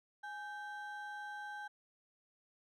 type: ring-modulated tone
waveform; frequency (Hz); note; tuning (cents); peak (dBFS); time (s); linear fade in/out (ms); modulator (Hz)
triangle; 1195; D6; +30; -38; 0.23-1.68; 10; 364
effects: none